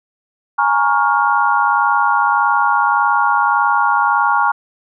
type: chord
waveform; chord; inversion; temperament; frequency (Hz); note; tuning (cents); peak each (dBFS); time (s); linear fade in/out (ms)
sine; Bb minor seventh; third; equal with one note detuned; 830.6 / 932.3 / 1108.7 / 1407.4; Ab5 / Bb5 / Db6 / F6; 0 / 0 / 0 / +13; -17; 0.58-4.52; 10
effects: none